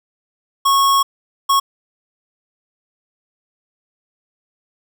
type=tone bursts at uneven times; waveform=square; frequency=1100 Hz; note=C#6; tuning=14 cents flat; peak=-12 dBFS; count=2; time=0.65-1.03 / 1.49-1.6 s; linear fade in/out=10 ms; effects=none